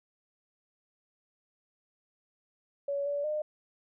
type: tone with pitch steps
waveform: sine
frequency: 564 / 574 / 607 Hz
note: C#5 / D5 / D#5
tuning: +30 / -40 / -43 cents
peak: -29 dBFS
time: 2.88-3.42 s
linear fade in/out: 5 ms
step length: 180 ms
effects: none